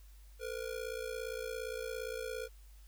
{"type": "ring-modulated tone", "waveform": "square", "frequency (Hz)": 477.9, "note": "A#4", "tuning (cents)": 43, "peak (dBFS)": -36, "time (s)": [0.39, 2.49], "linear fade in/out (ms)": 50, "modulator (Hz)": 28.7, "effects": ["added 50 Hz sine -53 dBFS peak until 2.87 s", "white hiss -67 dBFS RMS until 2.87 s"]}